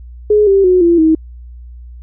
sine tone with pitch steps, 420 / 391.9 / 365.6 / 341.1 / 318.3 Hz, G#4 / G4 / F#4 / F4 / D#4, +19 / 0 / -21 / -41 / +39 cents, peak -6 dBFS, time 0.3-1.15 s, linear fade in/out 5 ms, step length 170 ms, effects added 60 Hz sine -30 dBFS peak until 2.02 s

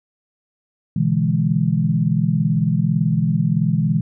sine chord, E dominant seventh, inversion second, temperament equal, 123.47 / 146.83 / 164.81 / 207.7 Hz, B2 / D3 / E3 / G#3, 0 / 0 / 0 / 0 cents, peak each -22 / -22 / -18 / -22 dBFS, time 0.96-4.01 s, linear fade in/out 5 ms, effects none

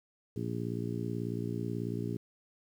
harmonic tone, 58.27 Hz, A#1, in tune, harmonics 2 / 3 / 4 / 5 / 6 / 7, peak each -37 / -39 / -40 / -41 / -42 / -42 dBFS, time 0.36-2.17 s, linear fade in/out 5 ms, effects 10-bit

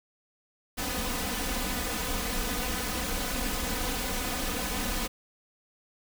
pink noise with comb filter, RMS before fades -31 dBFS, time 0.77-5.08 s, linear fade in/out 20 ms, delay 4 ms, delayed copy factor +0.95, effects none

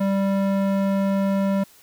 square tone with band-pass filter, 196 Hz, G3, in tune, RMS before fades -21 dBFS, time 0-1.64 s, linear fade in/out 10 ms, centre 420 Hz, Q 0.71, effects white hiss -52 dBFS RMS until 1.82 s

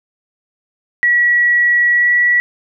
sine tone with pitch glide, 1929 to 1941.3 Hz, B6 to B6, -41 to -30 cents, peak -9 dBFS, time 1.03-2.4 s, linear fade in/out 0 ms, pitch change +11 cents, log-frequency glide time 1.93-2.11 s, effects none

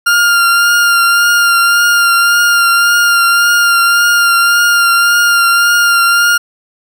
40% pulse tone with vibrato, 1400 Hz, F6, 4 cents sharp, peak -6 dBFS, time 0.06-6.38 s, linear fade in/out 10 ms, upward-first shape triangle, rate 1.8 Hz, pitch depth 24 cents each way, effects none

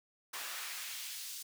pink noise with high-pass filter sweep, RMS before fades -43 dBFS, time 0.33-1.43 s, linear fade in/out 10 ms, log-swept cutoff 990 to 4800 Hz, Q 0.85, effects none

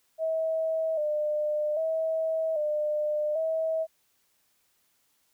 sine tone with vibrato, 622 Hz, D#5, 1 cent flat, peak -25 dBFS, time 0.18-3.87 s, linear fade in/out 50 ms, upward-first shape square, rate 0.63 Hz, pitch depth 57 cents each way, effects white hiss -70 dBFS RMS until 5.33 s

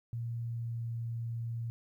sine tone with pitch glide, 117.1 to 116.09 Hz, A#2 to A#2, +8 to -7 cents, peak -34 dBFS, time 0.13-1.7 s, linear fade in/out 0 ms, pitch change -15 cents, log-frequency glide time 0.37-0.93 s, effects 12-bit

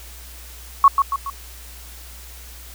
sine tone with echo, 1108.7 Hz, C#6, in tune, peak -6 dBFS, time 0.84-0.88 s, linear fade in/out 2 ms, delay 140 ms, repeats 3, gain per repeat -6 dB, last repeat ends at 1.3 s, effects added 60 Hz sine -39 dBFS peak until 2.74 s + white hiss -42 dBFS RMS until 2.74 s

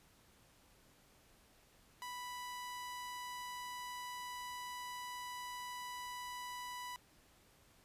sawtooth tone, 987.8 Hz, B5, in tune, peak -40 dBFS, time 2.02-6.96 s, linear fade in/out 0 ms, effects pink hiss -67 dBFS RMS until 7.84 s + resampled to 32000 Hz

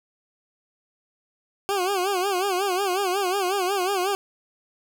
20% pulse tone with vibrato, 380.8 Hz, F#4, 50 cents sharp, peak -17 dBFS, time 1.69-4.15 s, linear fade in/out 0 ms, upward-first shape sine, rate 5.5 Hz, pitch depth 120 cents each way, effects none

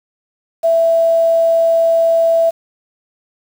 sine tone with quantisation, 662 Hz, E5, 7 cents sharp, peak -9 dBFS, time 0.63-2.51 s, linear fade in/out 20 ms, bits 6, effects none

